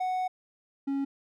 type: tone pair in turn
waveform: triangle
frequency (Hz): 740 / 275.9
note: F#5 / C#4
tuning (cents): 0 / -8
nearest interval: octave + perfect fourth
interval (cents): 1708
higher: first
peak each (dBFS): -25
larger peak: neither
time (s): 0-0.28 / 0.87-1.05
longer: first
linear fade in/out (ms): 10
effects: none